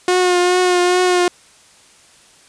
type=tone with vibrato; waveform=sawtooth; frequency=360 Hz; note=F#4; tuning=47 cents flat; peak=-8 dBFS; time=0.08-1.28 s; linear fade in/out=2 ms; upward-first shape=triangle; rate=2.4 Hz; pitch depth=29 cents each way; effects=white hiss -48 dBFS RMS until 2.48 s + resampled to 22050 Hz